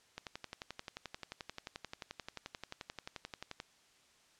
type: click train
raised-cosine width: 0.2 ms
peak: -25 dBFS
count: 40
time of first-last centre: 0.18-3.601 s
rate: 11.4 Hz
effects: white hiss -67 dBFS RMS until 4.39 s + low-pass 7000 Hz 12 dB/octave